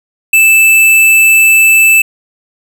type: tone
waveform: square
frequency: 2637 Hz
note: E7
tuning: in tune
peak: -4 dBFS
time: 0.33-2.02 s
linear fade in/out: 5 ms
effects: none